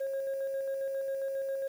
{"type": "tone with tremolo", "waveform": "sine", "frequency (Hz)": 542, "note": "C#5", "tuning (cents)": -39, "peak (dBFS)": -28, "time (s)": [0, 1.68], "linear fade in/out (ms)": 10, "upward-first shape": "square", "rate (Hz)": 7.4, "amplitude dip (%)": 30, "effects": ["tanh soft clip ceiling -29 dBFS", "9-bit"]}